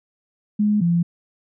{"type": "tone pair in turn", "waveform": "sine", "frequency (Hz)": [209.3, 171.08], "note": ["G#3", "F3"], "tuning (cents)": [14, -35], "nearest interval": "minor third", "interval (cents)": 349, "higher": "first", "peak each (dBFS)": -15, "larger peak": "neither", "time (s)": [[0.59, 0.81], [0.81, 1.03]], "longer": "neither", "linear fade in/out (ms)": 10, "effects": []}